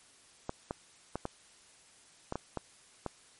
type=clicks; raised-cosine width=1 ms; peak=-20 dBFS; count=8; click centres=0.494 / 0.709 / 1.156 / 1.254 / 2.324 / 2.356 / 2.573 / 3.063 s; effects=white hiss -60 dBFS RMS until 3.39 s + MP3 48 kbps